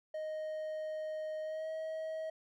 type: tone with pitch glide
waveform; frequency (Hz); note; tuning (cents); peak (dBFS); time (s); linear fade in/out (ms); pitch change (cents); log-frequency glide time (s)
triangle; 622.3 to 635.7; D#5 to D#5; 0 to +37; -35; 0.14-2.3; 5; +37; 1.42-1.69
effects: none